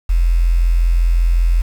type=tone with quantisation; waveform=sine; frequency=42.68 Hz; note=F1; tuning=39 cents flat; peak=-10 dBFS; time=0.09-1.62 s; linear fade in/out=10 ms; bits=6; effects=none